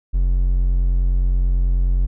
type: tone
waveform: triangle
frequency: 44.69 Hz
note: F1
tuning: 41 cents sharp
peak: -12 dBFS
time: 0.13-2.07 s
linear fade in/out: 20 ms
effects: none